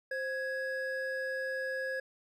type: tone pair together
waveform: triangle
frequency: 524.8 / 1666 Hz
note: C5 / G#6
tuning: +5 / +5 cents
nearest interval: octave + minor sixth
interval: 2000 cents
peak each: -34 / -34 dBFS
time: 0.11-2 s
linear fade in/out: 5 ms
effects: none